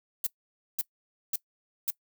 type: noise bursts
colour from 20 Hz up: violet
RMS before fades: -28 dBFS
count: 4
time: 0.24-1.904 s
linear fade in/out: 2 ms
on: 26 ms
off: 520 ms
effects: noise-tail reverb RT60 0.1 s tail -21 dB re dry

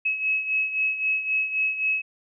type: beating tone pair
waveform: sine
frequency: 2570 / 2573.8 Hz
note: E7 / E7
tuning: -45 / -42 cents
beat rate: 3.8 Hz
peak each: -23 / -29 dBFS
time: 0.05-2.02 s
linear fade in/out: 10 ms
effects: none

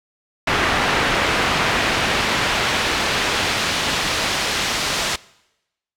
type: noise with band-pass filter sweep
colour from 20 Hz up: brown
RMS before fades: -20 dBFS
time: 0.47-5.16 s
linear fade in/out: 5 ms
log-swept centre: 2000 to 4800 Hz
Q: 0.76
effects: noise-tail reverb RT60 0.9 s tail -22 dB re dry

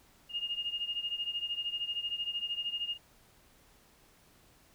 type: beating tone pair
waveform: sine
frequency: 2837 / 2850 Hz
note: F7 / F7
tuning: +27 / +34 cents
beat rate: 13 Hz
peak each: -35 / -38 dBFS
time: 0.29-2.98 s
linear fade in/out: 50 ms
effects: pink hiss -63 dBFS RMS until 4.74 s

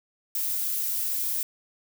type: noise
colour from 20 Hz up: violet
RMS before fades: -28 dBFS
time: 0.35-1.43 s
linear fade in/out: 2 ms
effects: none

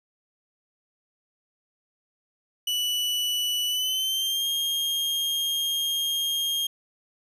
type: tone with pitch glide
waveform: 40% pulse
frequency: 2960 to 3228 Hz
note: F#7 to G#7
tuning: 0 to -50 cents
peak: -23 dBFS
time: 2.67-6.67 s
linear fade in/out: 5 ms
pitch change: +150 cents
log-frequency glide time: 3.67-4.47 s
effects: none

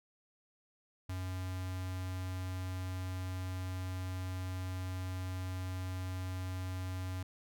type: tone with notch filter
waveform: square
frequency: 92.5 Hz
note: F#2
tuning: in tune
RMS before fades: -39 dBFS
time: 1.09-7.23 s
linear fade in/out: 5 ms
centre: 420 Hz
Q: 1.6
effects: none

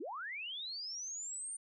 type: linear sweep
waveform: sine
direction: up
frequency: 246.9 to 9050 Hz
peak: -40 dBFS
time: 0-1.57 s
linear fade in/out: 10 ms
effects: none

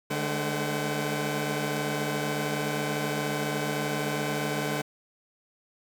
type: tone cluster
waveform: 15% pulse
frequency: 148.2 / 207.7 / 215.5 / 516 / 759 Hz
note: D3 / G#3 / A3 / C5 / F#5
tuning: +16 / 0 / -36 / -24 / +44 cents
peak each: -24 / -32 / -29 / -30 / -29 dBFS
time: 0.1-4.82 s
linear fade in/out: 10 ms
effects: none

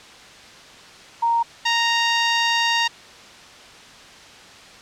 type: tone pair in turn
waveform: sine / 10% pulse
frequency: 930 / 930 Hz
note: A#5 / A#5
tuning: -4 / -4 cents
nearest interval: unison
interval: 0 cents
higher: neither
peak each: -16 / -8 dBFS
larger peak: second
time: 1.22-1.43 / 1.65-2.88 s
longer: second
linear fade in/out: 10 ms
effects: white hiss -43 dBFS RMS until 4.81 s + low-pass 5000 Hz 12 dB/octave

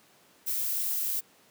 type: noise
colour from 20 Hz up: violet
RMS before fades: -30 dBFS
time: 0.46-1.21 s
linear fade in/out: 20 ms
effects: pink hiss -60 dBFS RMS until 1.5 s + high-pass 200 Hz 12 dB/octave

